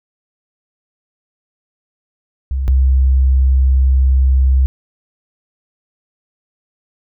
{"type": "tone pair in turn", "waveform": "sine", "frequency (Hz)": [66.4, 65.71], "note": ["C2", "C2"], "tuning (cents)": [26, 8], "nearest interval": "unison", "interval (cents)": 18, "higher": "first", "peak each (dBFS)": [-15, -8], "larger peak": "second", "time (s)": [[2.51, 2.68], [2.68, 4.66]], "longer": "second", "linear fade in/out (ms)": 0, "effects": []}